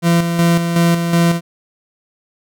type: tone with tremolo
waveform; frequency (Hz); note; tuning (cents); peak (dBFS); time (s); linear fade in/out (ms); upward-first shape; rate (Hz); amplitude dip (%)
40% pulse; 169.8; F3; -48; -9; 0.02-1.41; 50; square; 2.7; 50
effects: none